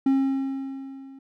triangle tone with level ramp, 269.7 Hz, C#4, 47 cents flat, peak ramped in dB -14 to -40 dBFS, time 0.06-1.19 s, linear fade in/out 5 ms, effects none

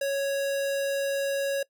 square tone, 554 Hz, C#5, 1 cent flat, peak -26 dBFS, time 0.01-1.63 s, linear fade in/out 5 ms, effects noise-tail reverb RT60 0.1 s tail -22 dB re dry

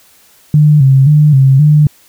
sine tone with vibrato, 142.1 Hz, C#3, 43 cents sharp, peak -3 dBFS, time 0.54-1.87 s, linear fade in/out 2 ms, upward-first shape square, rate 1.9 Hz, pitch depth 97 cents each way, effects white hiss -46 dBFS RMS until 2.08 s

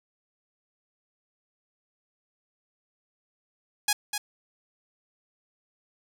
5% pulse tone with echo, 831 Hz, G#5, 1 cent sharp, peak -9 dBFS, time 3.88-3.93 s, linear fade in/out 5 ms, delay 250 ms, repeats 1, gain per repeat -7 dB, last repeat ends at 4.18 s, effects none

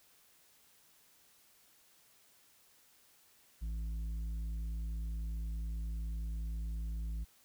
sine tone with tanh clipping, 55 Hz, A1, in tune, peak -37 dBFS, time 3.61-7.25 s, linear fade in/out 20 ms, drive 7 dB, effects white hiss -66 dBFS RMS until 7.44 s

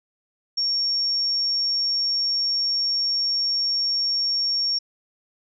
sine tone, 5520 Hz, F8, 21 cents flat, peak -20 dBFS, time 0.57-4.79 s, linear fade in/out 10 ms, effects none

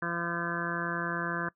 harmonic tone, 170.8 Hz, F3, 38 cents flat, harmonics 1 / 2 / 3 / 4 / 6 / 7 / 8 / 9 / 10, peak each -37 / -39 / -43 / -43 / -39 / -39 / -42 / -35 / -37 dBFS, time 0.02-1.49 s, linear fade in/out 5 ms, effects noise-tail reverb RT60 0.1 s tail -22 dB re dry

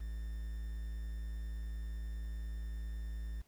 triangle tone with quantisation, 55 Hz, A1, in tune, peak -36 dBFS, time 0-3.42 s, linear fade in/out 10 ms, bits 10, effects pink hiss -72 dBFS RMS until 3.47 s

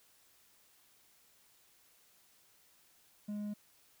sine tone with hard clipping, 207.7 Hz, G#3, in tune, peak -38 dBFS, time 3.28-3.54 s, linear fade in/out 10 ms, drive 3 dB, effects white hiss -67 dBFS RMS until 4 s

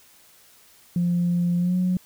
sine tone with pitch glide, 174.61 to 182.24 Hz, F3 to F#3, 0 to -26 cents, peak -18 dBFS, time 0.96-1.97 s, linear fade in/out 2 ms, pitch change +74 cents, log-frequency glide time 1.58-1.76 s, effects tanh soft clip ceiling -15 dBFS + white hiss -54 dBFS RMS until 2.05 s

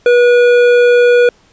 sine tone with hard clipping, 485.2 Hz, B4, 31 cents flat, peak -7 dBFS, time 0.06-1.29 s, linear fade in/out 2 ms, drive 11 dB, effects pink hiss -50 dBFS RMS until 1.52 s + resampled to 16000 Hz

